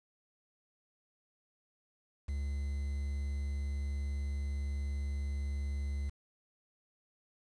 triangle tone with quantisation, 70.6 Hz, C#2, 32 cents sharp, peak -31 dBFS, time 2.28-6.1 s, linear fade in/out 10 ms, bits 9, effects resampled to 22050 Hz

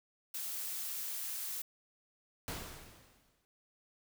blue noise, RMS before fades -40 dBFS, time 0.34-1.62 s, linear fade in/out 5 ms
pink noise with exponential decay, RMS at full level -39 dBFS, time 2.48-3.45 s, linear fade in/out 0 ms, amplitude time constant 210 ms
effects none

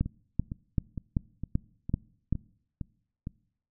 two click trains, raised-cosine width 5 ms, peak -22 / -13 dBFS, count 8 / 7, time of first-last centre 0.06-3.271 / 0.01-2.327 s, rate 2.18 / 2.59 Hz, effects noise-tail reverb RT60 0.7 s tail -24 dB re dry

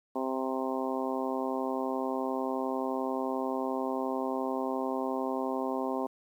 harmonic tone, 131.4 Hz, C3, 8 cents sharp, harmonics 2 / 3 / 4 / 5 / 6 / 7 / 8, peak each -34 / -36 / -37 / -38 / -39 / -39 / -40 dBFS, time 0.15-6.07 s, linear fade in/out 10 ms, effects 10-bit

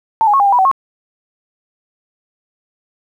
sine tone with pitch steps, 890 / 827 / 1095 / 807 / 795 / 979 / 761 / 1085 Hz, A5 / G#5 / C#6 / G#5 / G5 / B5 / F#5 / C#6, +20 / -8 / -22 / -50 / +24 / -15 / +48 / -37 cents, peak -8 dBFS, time 0.21-0.714 s, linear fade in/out 0 ms, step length 63 ms, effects 8-bit

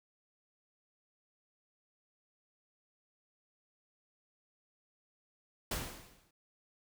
pink noise with exponential decay, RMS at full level -34 dBFS, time 5.71-6.31 s, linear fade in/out 5 ms, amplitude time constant 130 ms, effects none

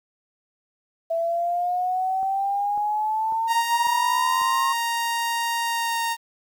sine exponential sweep, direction up, 659.3 to 1077 Hz, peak -21 dBFS, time 1.1-4.73 s, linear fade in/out 10 ms
click train, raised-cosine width 1 ms, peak -29 dBFS, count 5, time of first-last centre 2.23-4.416 s, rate 1.83 Hz
sawtooth tone with pitch glide, 932.3 to 925.3 Hz, A#5 to A#5, 0 to -13 cents, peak -19 dBFS, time 3.47-6.17 s, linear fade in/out 50 ms, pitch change -13 cents, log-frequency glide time 5.62-6 s
effects 9-bit

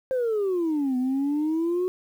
sine exponential two-way sweep, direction down then up, 530 to 249.3 to 370.9 Hz, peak -20 dBFS, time 0.11-1.88 s, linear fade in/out 0 ms, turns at 0.97 s, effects tanh soft clip ceiling -20 dBFS + 9-bit

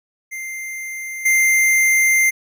square tone with level steps, 2093 Hz, C7, in tune, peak -27 / -13 dBFS, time 0.31-2.31 s, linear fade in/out 20 ms, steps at 1.25 s, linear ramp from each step 10 ms, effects none

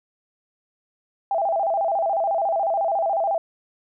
sine tone with vibrato, 725 Hz, F#5, 35 cents flat, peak -19 dBFS, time 1.31-3.38 s, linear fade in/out 2 ms, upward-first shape square, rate 14 Hz, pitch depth 160 cents each way, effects none

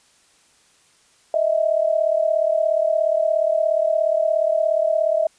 sine tone pair together, 622.3 / 659.3 Hz, D#5 / E5, 0 / 0 cents, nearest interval minor second, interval 100 cents, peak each -19 dBFS, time 1.34-5.27 s, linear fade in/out 2 ms, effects white hiss -57 dBFS RMS until 5.38 s + resampled to 22050 Hz

